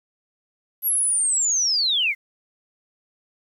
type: linear sweep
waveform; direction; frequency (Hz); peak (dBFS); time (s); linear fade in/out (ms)
sine; down; 11760 to 2000; -18; 0.82-2.15; 50
effects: 9-bit